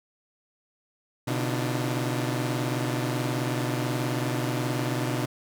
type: tone cluster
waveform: sawtooth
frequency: 125 / 143.6 / 296.4 / 319.1 / 350.3 Hz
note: B2 / D3 / D4 / D#4 / F4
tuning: +21 / -39 / +16 / +44 / +5 cents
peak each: -24 / -32 / -29 / -32 / -33 dBFS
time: 1.27-5.26 s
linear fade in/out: 10 ms
effects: none